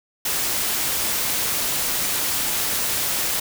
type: noise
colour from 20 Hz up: white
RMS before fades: -23 dBFS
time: 0.25-3.4 s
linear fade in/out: 5 ms
effects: none